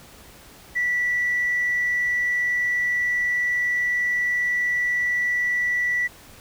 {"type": "tone", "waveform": "sine", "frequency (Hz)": 1958, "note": "B6", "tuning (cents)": -15, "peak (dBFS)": -19, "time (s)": [0.75, 6.08], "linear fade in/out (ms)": 20, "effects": ["tanh soft clip ceiling -15 dBFS", "pink hiss -47 dBFS RMS until 6.4 s"]}